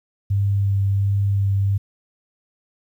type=tone with vibrato; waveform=sine; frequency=99.3 Hz; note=G2; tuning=23 cents sharp; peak=-16 dBFS; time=0.3-1.78 s; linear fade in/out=10 ms; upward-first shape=sine; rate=1.4 Hz; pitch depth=14 cents each way; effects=9-bit